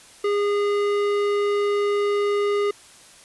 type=tone with tanh clipping; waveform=sine; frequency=409 Hz; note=G#4; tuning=26 cents flat; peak=-21 dBFS; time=0.24-2.71 s; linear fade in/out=5 ms; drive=16 dB; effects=white hiss -48 dBFS RMS until 3.24 s + resampled to 24000 Hz